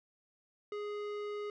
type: tone with tanh clipping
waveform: sine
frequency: 415.3 Hz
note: G#4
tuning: in tune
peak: -39 dBFS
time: 0.72-1.5 s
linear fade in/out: 2 ms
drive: 16 dB
effects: none